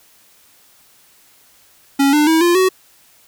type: tone with pitch steps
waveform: square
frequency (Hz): 277.2 / 298.8 / 322.1 / 347.2 / 374.3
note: C#4 / D4 / E4 / F4 / F#4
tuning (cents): 0 / +30 / -40 / -10 / +20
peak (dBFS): -11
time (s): 1.99-2.69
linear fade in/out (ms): 10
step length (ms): 140
effects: white hiss -51 dBFS RMS until 3.27 s